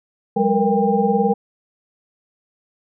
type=tone cluster; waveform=sine; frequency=183.2 / 203.3 / 459 / 477.9 / 797 Hz; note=F#3 / G#3 / A#4 / A#4 / G5; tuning=-17 / -37 / -27 / +43 / +28 cents; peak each=-25 / -19 / -20 / -22 / -20 dBFS; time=0.36-1.34 s; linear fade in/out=10 ms; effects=none